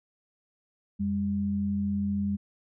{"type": "tone pair together", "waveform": "sine", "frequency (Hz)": [88.41, 200.9], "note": ["F2", "G3"], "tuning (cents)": [22, 43], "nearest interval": "octave + major second", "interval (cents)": 1421, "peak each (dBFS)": [-34, -26], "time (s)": [0.99, 2.37], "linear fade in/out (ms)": 20, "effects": []}